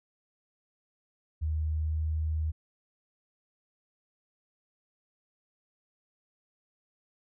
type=tone with pitch glide; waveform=sine; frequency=77.78 to 78.32 Hz; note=D#2 to D#2; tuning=0 to +12 cents; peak=-27 dBFS; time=1.41-2.52 s; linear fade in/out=20 ms; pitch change=+12 cents; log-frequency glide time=1.76-2.02 s; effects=none